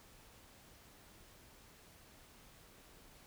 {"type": "silence", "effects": ["pink hiss -61 dBFS RMS until 3.26 s"]}